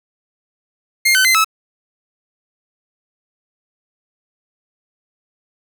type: tone with pitch steps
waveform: sawtooth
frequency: 2120 / 1522 / 2067 / 1299 Hz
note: C7 / F#6 / C7 / E6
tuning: +22 / +48 / -22 / -26 cents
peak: -7 dBFS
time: 1.05-1.446 s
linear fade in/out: 10 ms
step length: 99 ms
effects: none